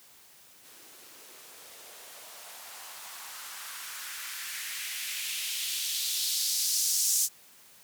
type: noise with band-pass filter sweep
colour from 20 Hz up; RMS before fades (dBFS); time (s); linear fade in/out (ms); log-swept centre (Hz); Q
violet; -34; 0.62-7.29; 50; 270 to 6700; 1.9
effects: white hiss -56 dBFS RMS until 7.83 s + high-pass 80 Hz 12 dB/octave